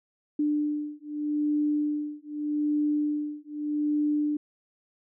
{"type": "beating tone pair", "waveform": "sine", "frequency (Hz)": [297, 297.82], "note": ["D4", "D4"], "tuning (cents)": [20, 24], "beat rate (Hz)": 0.82, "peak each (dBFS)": -28, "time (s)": [0.39, 4.37], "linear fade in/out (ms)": 5, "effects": []}